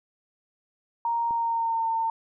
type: tone with pitch glide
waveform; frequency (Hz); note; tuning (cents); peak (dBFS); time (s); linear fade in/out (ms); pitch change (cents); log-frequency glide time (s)
sine; 932.3 to 905.8; A#5 to A#5; 0 to -50; -23; 1.05-2.1; 2; -50; 1.28-1.86
type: click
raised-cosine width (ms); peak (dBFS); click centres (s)
2; -30; 1.309
effects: none